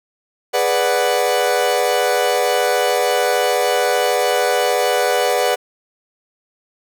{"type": "chord", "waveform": "40% pulse", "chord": "G# half-diminished seventh", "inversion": "none", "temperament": "equal", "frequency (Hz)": [415.3, 493.9, 587.3, 740], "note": ["G#4", "B4", "D5", "F#5"], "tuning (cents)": [0, 0, 0, 0], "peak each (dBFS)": [-22, -18, -20, -19], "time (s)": [0.53, 5.56], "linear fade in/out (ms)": 20, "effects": []}